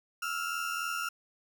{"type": "tone pair together", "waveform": "35% pulse", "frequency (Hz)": [1318.5, 1402], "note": ["E6", "F6"], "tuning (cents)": [0, 6], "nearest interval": "minor second", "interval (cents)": 106, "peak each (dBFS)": [-35, -32], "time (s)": [0.22, 1.09], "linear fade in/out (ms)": 5, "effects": []}